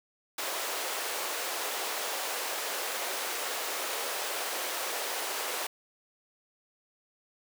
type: high-pass noise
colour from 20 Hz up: pink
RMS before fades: -34 dBFS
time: 0.38-5.67 s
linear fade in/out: 5 ms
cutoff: 440 Hz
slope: 24 dB/octave
effects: none